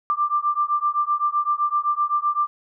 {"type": "beating tone pair", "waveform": "sine", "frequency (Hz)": [1180, 1187.8], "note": ["D6", "D6"], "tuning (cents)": [8, 19], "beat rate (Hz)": 7.8, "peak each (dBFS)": -22, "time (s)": [0.1, 2.47], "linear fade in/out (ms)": 0, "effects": []}